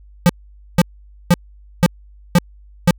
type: tone bursts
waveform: square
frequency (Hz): 174.61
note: F3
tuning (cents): 0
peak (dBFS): -8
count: 6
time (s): 0.26-2.908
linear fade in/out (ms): 0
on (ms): 33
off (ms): 490
effects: added 50 Hz sine -41 dBFS peak until 2.98 s